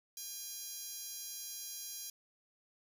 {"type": "tone with high-pass filter", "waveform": "10% pulse", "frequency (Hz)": 809, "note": "G#5", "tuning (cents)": -46, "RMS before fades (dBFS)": -45, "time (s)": [0.17, 2.1], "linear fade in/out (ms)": 2, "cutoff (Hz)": 7000, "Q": 2.7, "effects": []}